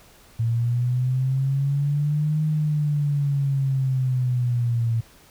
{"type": "linear two-way sweep", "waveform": "sine", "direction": "up then down", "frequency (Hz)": [113.8, 155, 113.8], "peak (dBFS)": -19, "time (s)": [0.39, 5.01], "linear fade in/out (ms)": 10, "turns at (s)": 2.44, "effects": ["pink hiss -52 dBFS RMS until 5.3 s"]}